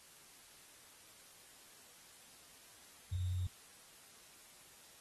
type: tone with sample-and-hold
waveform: sine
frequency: 90.6 Hz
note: F#2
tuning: 36 cents flat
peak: -34 dBFS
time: 3.12-3.47 s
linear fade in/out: 5 ms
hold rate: 3675 Hz
effects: white hiss -60 dBFS RMS until 5 s + AAC 32 kbps